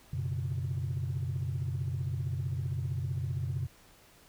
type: chord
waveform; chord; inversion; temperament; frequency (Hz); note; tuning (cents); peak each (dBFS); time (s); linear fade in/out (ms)
sine; F# suspended fourth; none; just; 92.5 / 123.33 / 138.75; F#2 / B2 / C#3; 0 / -2 / +2; -34; 0.13-3.67; 5
effects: tanh soft clip ceiling -25 dBFS + pink hiss -59 dBFS RMS until 4.28 s